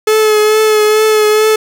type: tone with vibrato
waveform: 45% pulse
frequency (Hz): 429.8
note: A4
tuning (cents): -41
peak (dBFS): -7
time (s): 0.07-1.56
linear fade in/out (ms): 5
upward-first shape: triangle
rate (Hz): 2.3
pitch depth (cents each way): 27
effects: none